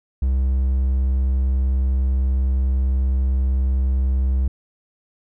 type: tone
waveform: triangle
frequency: 65.4 Hz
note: C2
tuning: in tune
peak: -14 dBFS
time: 0.22-4.48 s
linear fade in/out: 5 ms
effects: none